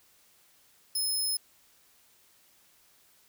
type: tone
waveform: 15% pulse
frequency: 5170 Hz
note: E8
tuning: 34 cents flat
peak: -22 dBFS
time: 0.95-1.37 s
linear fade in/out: 5 ms
effects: white hiss -63 dBFS RMS until 3.28 s